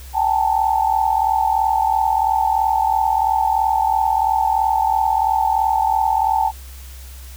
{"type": "tone cluster", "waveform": "sine", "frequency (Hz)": [776, 854, 897], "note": ["G5", "G#5", "A5"], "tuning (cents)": [-18, 48, 33], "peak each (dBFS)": -19, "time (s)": [0.13, 6.52], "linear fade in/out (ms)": 50, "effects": ["added 65 Hz sine -34 dBFS peak until 7.36 s", "white hiss -43 dBFS RMS until 7.36 s"]}